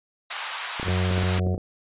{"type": "high-pass noise", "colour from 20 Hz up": "pink", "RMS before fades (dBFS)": -30, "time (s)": [0.3, 1.4], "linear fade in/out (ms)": 10, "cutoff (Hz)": 870, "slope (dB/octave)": 24}
{"type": "clicks", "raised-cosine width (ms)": 2, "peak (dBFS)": -18, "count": 10, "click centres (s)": [0.798, 0.83, 0.882, 1.11, 1.179, 1.233, 1.386, 1.469, 1.545, 1.579]}
{"type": "harmonic tone", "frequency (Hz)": 91.5, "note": "F#2", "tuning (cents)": -19, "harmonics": [1, 2, 4, 5, 6, 7, 8], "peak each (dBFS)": [-22, -28, -34, -36, -38, -39, -40], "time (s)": [0.84, 1.58], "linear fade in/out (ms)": 50}
{"effects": ["resampled to 8000 Hz"]}